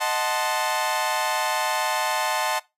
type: chord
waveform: sawtooth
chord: D# diminished seventh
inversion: none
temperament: equal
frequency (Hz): 622.3 / 740 / 880 / 1046.5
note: D#5 / F#5 / A5 / C6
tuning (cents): 0 / 0 / 0 / 0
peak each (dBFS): -26 / -25 / -22 / -25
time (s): 0-2.6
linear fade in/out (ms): 20
effects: noise-tail reverb RT60 0.2 s tail -19 dB re dry + resampled to 32000 Hz